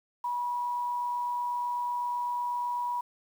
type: tone with amplitude modulation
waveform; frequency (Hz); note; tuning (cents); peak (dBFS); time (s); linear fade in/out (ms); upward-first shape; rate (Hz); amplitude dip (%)
sine; 971; B5; -30; -27; 0.24-3.01; 5; sine; 108; 30
effects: 9-bit